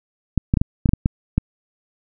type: clicks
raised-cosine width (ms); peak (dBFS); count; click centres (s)
5; -3; 9; 0.377 / 0.539 / 0.572 / 0.615 / 0.858 / 0.891 / 0.935 / 1.059 / 1.38
effects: none